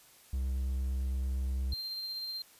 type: tone with vibrato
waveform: triangle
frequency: 65.41 Hz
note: C2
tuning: in tune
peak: -28 dBFS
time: 0.33-1.74 s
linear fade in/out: 5 ms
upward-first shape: triangle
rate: 8.8 Hz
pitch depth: 14 cents each way
type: tone with tremolo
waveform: triangle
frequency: 4167 Hz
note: C8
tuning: 8 cents flat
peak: -34 dBFS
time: 1.72-2.42 s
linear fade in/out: 2 ms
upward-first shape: sine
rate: 16 Hz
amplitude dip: 25%
effects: white hiss -59 dBFS RMS until 2.59 s + resampled to 32000 Hz